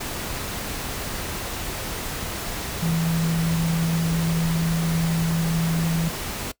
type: tone in noise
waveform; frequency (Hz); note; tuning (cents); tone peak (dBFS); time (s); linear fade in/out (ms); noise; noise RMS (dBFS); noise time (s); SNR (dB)
sine; 164.81; E3; 0; -20; 2.82-6.09; 10; pink; -30; 0-6.52; +7
effects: noise-tail reverb RT60 0.1 s tail -20 dB re dry

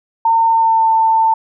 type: tone with pitch glide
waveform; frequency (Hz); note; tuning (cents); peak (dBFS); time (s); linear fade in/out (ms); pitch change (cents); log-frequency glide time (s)
sine; 909 to 893.9; A#5 to A5; -44 to +27; -9; 0.25-1.34; 5; -29; 0.46-0.9
effects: none

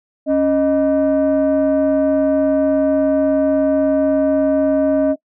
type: tone pair together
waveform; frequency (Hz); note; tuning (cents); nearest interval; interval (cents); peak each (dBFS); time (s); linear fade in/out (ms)
sine; 276.4 / 620; C#4 / D#5; -5 / -6; octave + major second; 1399; -13; 0.26-5.16; 50
effects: noise-tail reverb RT60 0.1 s tail -20 dB re dry + tanh soft clip ceiling -9 dBFS

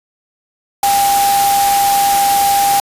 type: tone in noise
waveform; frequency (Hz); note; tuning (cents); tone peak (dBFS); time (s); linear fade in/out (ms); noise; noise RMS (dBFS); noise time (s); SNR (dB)
sine; 800; G5; +35; -10; 0.83-2.8; 2; white; -18; 0.83-2.8; +5
effects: resampled to 32000 Hz

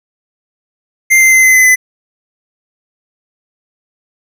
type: tone with pitch steps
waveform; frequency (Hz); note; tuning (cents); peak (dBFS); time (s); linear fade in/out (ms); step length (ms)
square; 2094 / 2078 / 2063 / 2047 / 2032 / 2017; C7 / C7 / C7 / C7 / B6 / B6; +1 / -12 / -25 / -38 / +49 / +36; -5; 1.1-1.76; 20; 110
effects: none

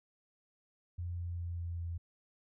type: tone with pitch steps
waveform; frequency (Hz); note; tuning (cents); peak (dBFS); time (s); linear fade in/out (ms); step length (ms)
sine; 87.31 / 86.71 / 86.11 / 85.51 / 84.92; F2 / F2 / F2 / F2 / F2; 0 / -12 / -24 / -36 / -48; -36; 0.98-1.98; 10; 200
effects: none

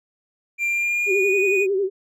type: tone with pitch glide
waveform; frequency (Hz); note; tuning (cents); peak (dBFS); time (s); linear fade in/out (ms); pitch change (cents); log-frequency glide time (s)
triangle; 2377 to 2472; D7 to D#7; +20 to -12; -18; 0.58-1.67; 50; +68; 0.68-1.38
type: tone with vibrato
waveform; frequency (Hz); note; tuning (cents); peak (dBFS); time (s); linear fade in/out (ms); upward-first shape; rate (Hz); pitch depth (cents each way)
sine; 390; G4; -9; -18; 1.06-1.9; 50; sine; 11; 79
effects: none

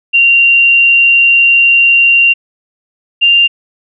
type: tone pair in turn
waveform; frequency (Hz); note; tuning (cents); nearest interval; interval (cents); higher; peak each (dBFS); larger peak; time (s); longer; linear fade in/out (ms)
sine; 2766 / 2788; F7 / F7; -17 / -4; unison; 13; second; -4; neither; 0.13-2.34 / 3.21-3.48; first; 20
effects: none

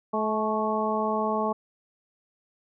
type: harmonic tone with a mistuned harmonic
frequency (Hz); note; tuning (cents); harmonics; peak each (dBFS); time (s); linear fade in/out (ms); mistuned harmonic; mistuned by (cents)
215.8; A3; -33; 1 / 2 / 3 / 4 / 5; -30 / -30 / -30 / -30 / -30; 0.13-1.53; 10; 5; +35
effects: none

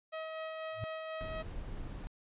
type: tone with tremolo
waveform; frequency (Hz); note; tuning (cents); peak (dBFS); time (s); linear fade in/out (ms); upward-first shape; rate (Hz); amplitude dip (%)
sawtooth; 637; D#5; +41; -34; 0.12-1.43; 20; sine; 4.1; 25
type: tone with exponential growth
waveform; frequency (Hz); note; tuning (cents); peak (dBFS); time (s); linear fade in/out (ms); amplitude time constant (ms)
sine; 109.3; A2; -11; -32; 0.72-0.84; 0; 24
type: noise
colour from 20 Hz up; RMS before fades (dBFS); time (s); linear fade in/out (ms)
brown; -42; 1.21-2.07; 0
effects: resampled to 8000 Hz

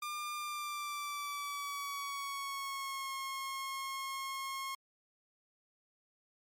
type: tone with pitch glide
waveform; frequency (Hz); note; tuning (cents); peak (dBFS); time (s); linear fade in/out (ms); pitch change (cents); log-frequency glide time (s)
sawtooth; 1199 to 1080.6; D6 to C#6; +36 to -44; -34; 0.02-4.75; 5; -180; 0.35-3.12
effects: MP3 64 kbps

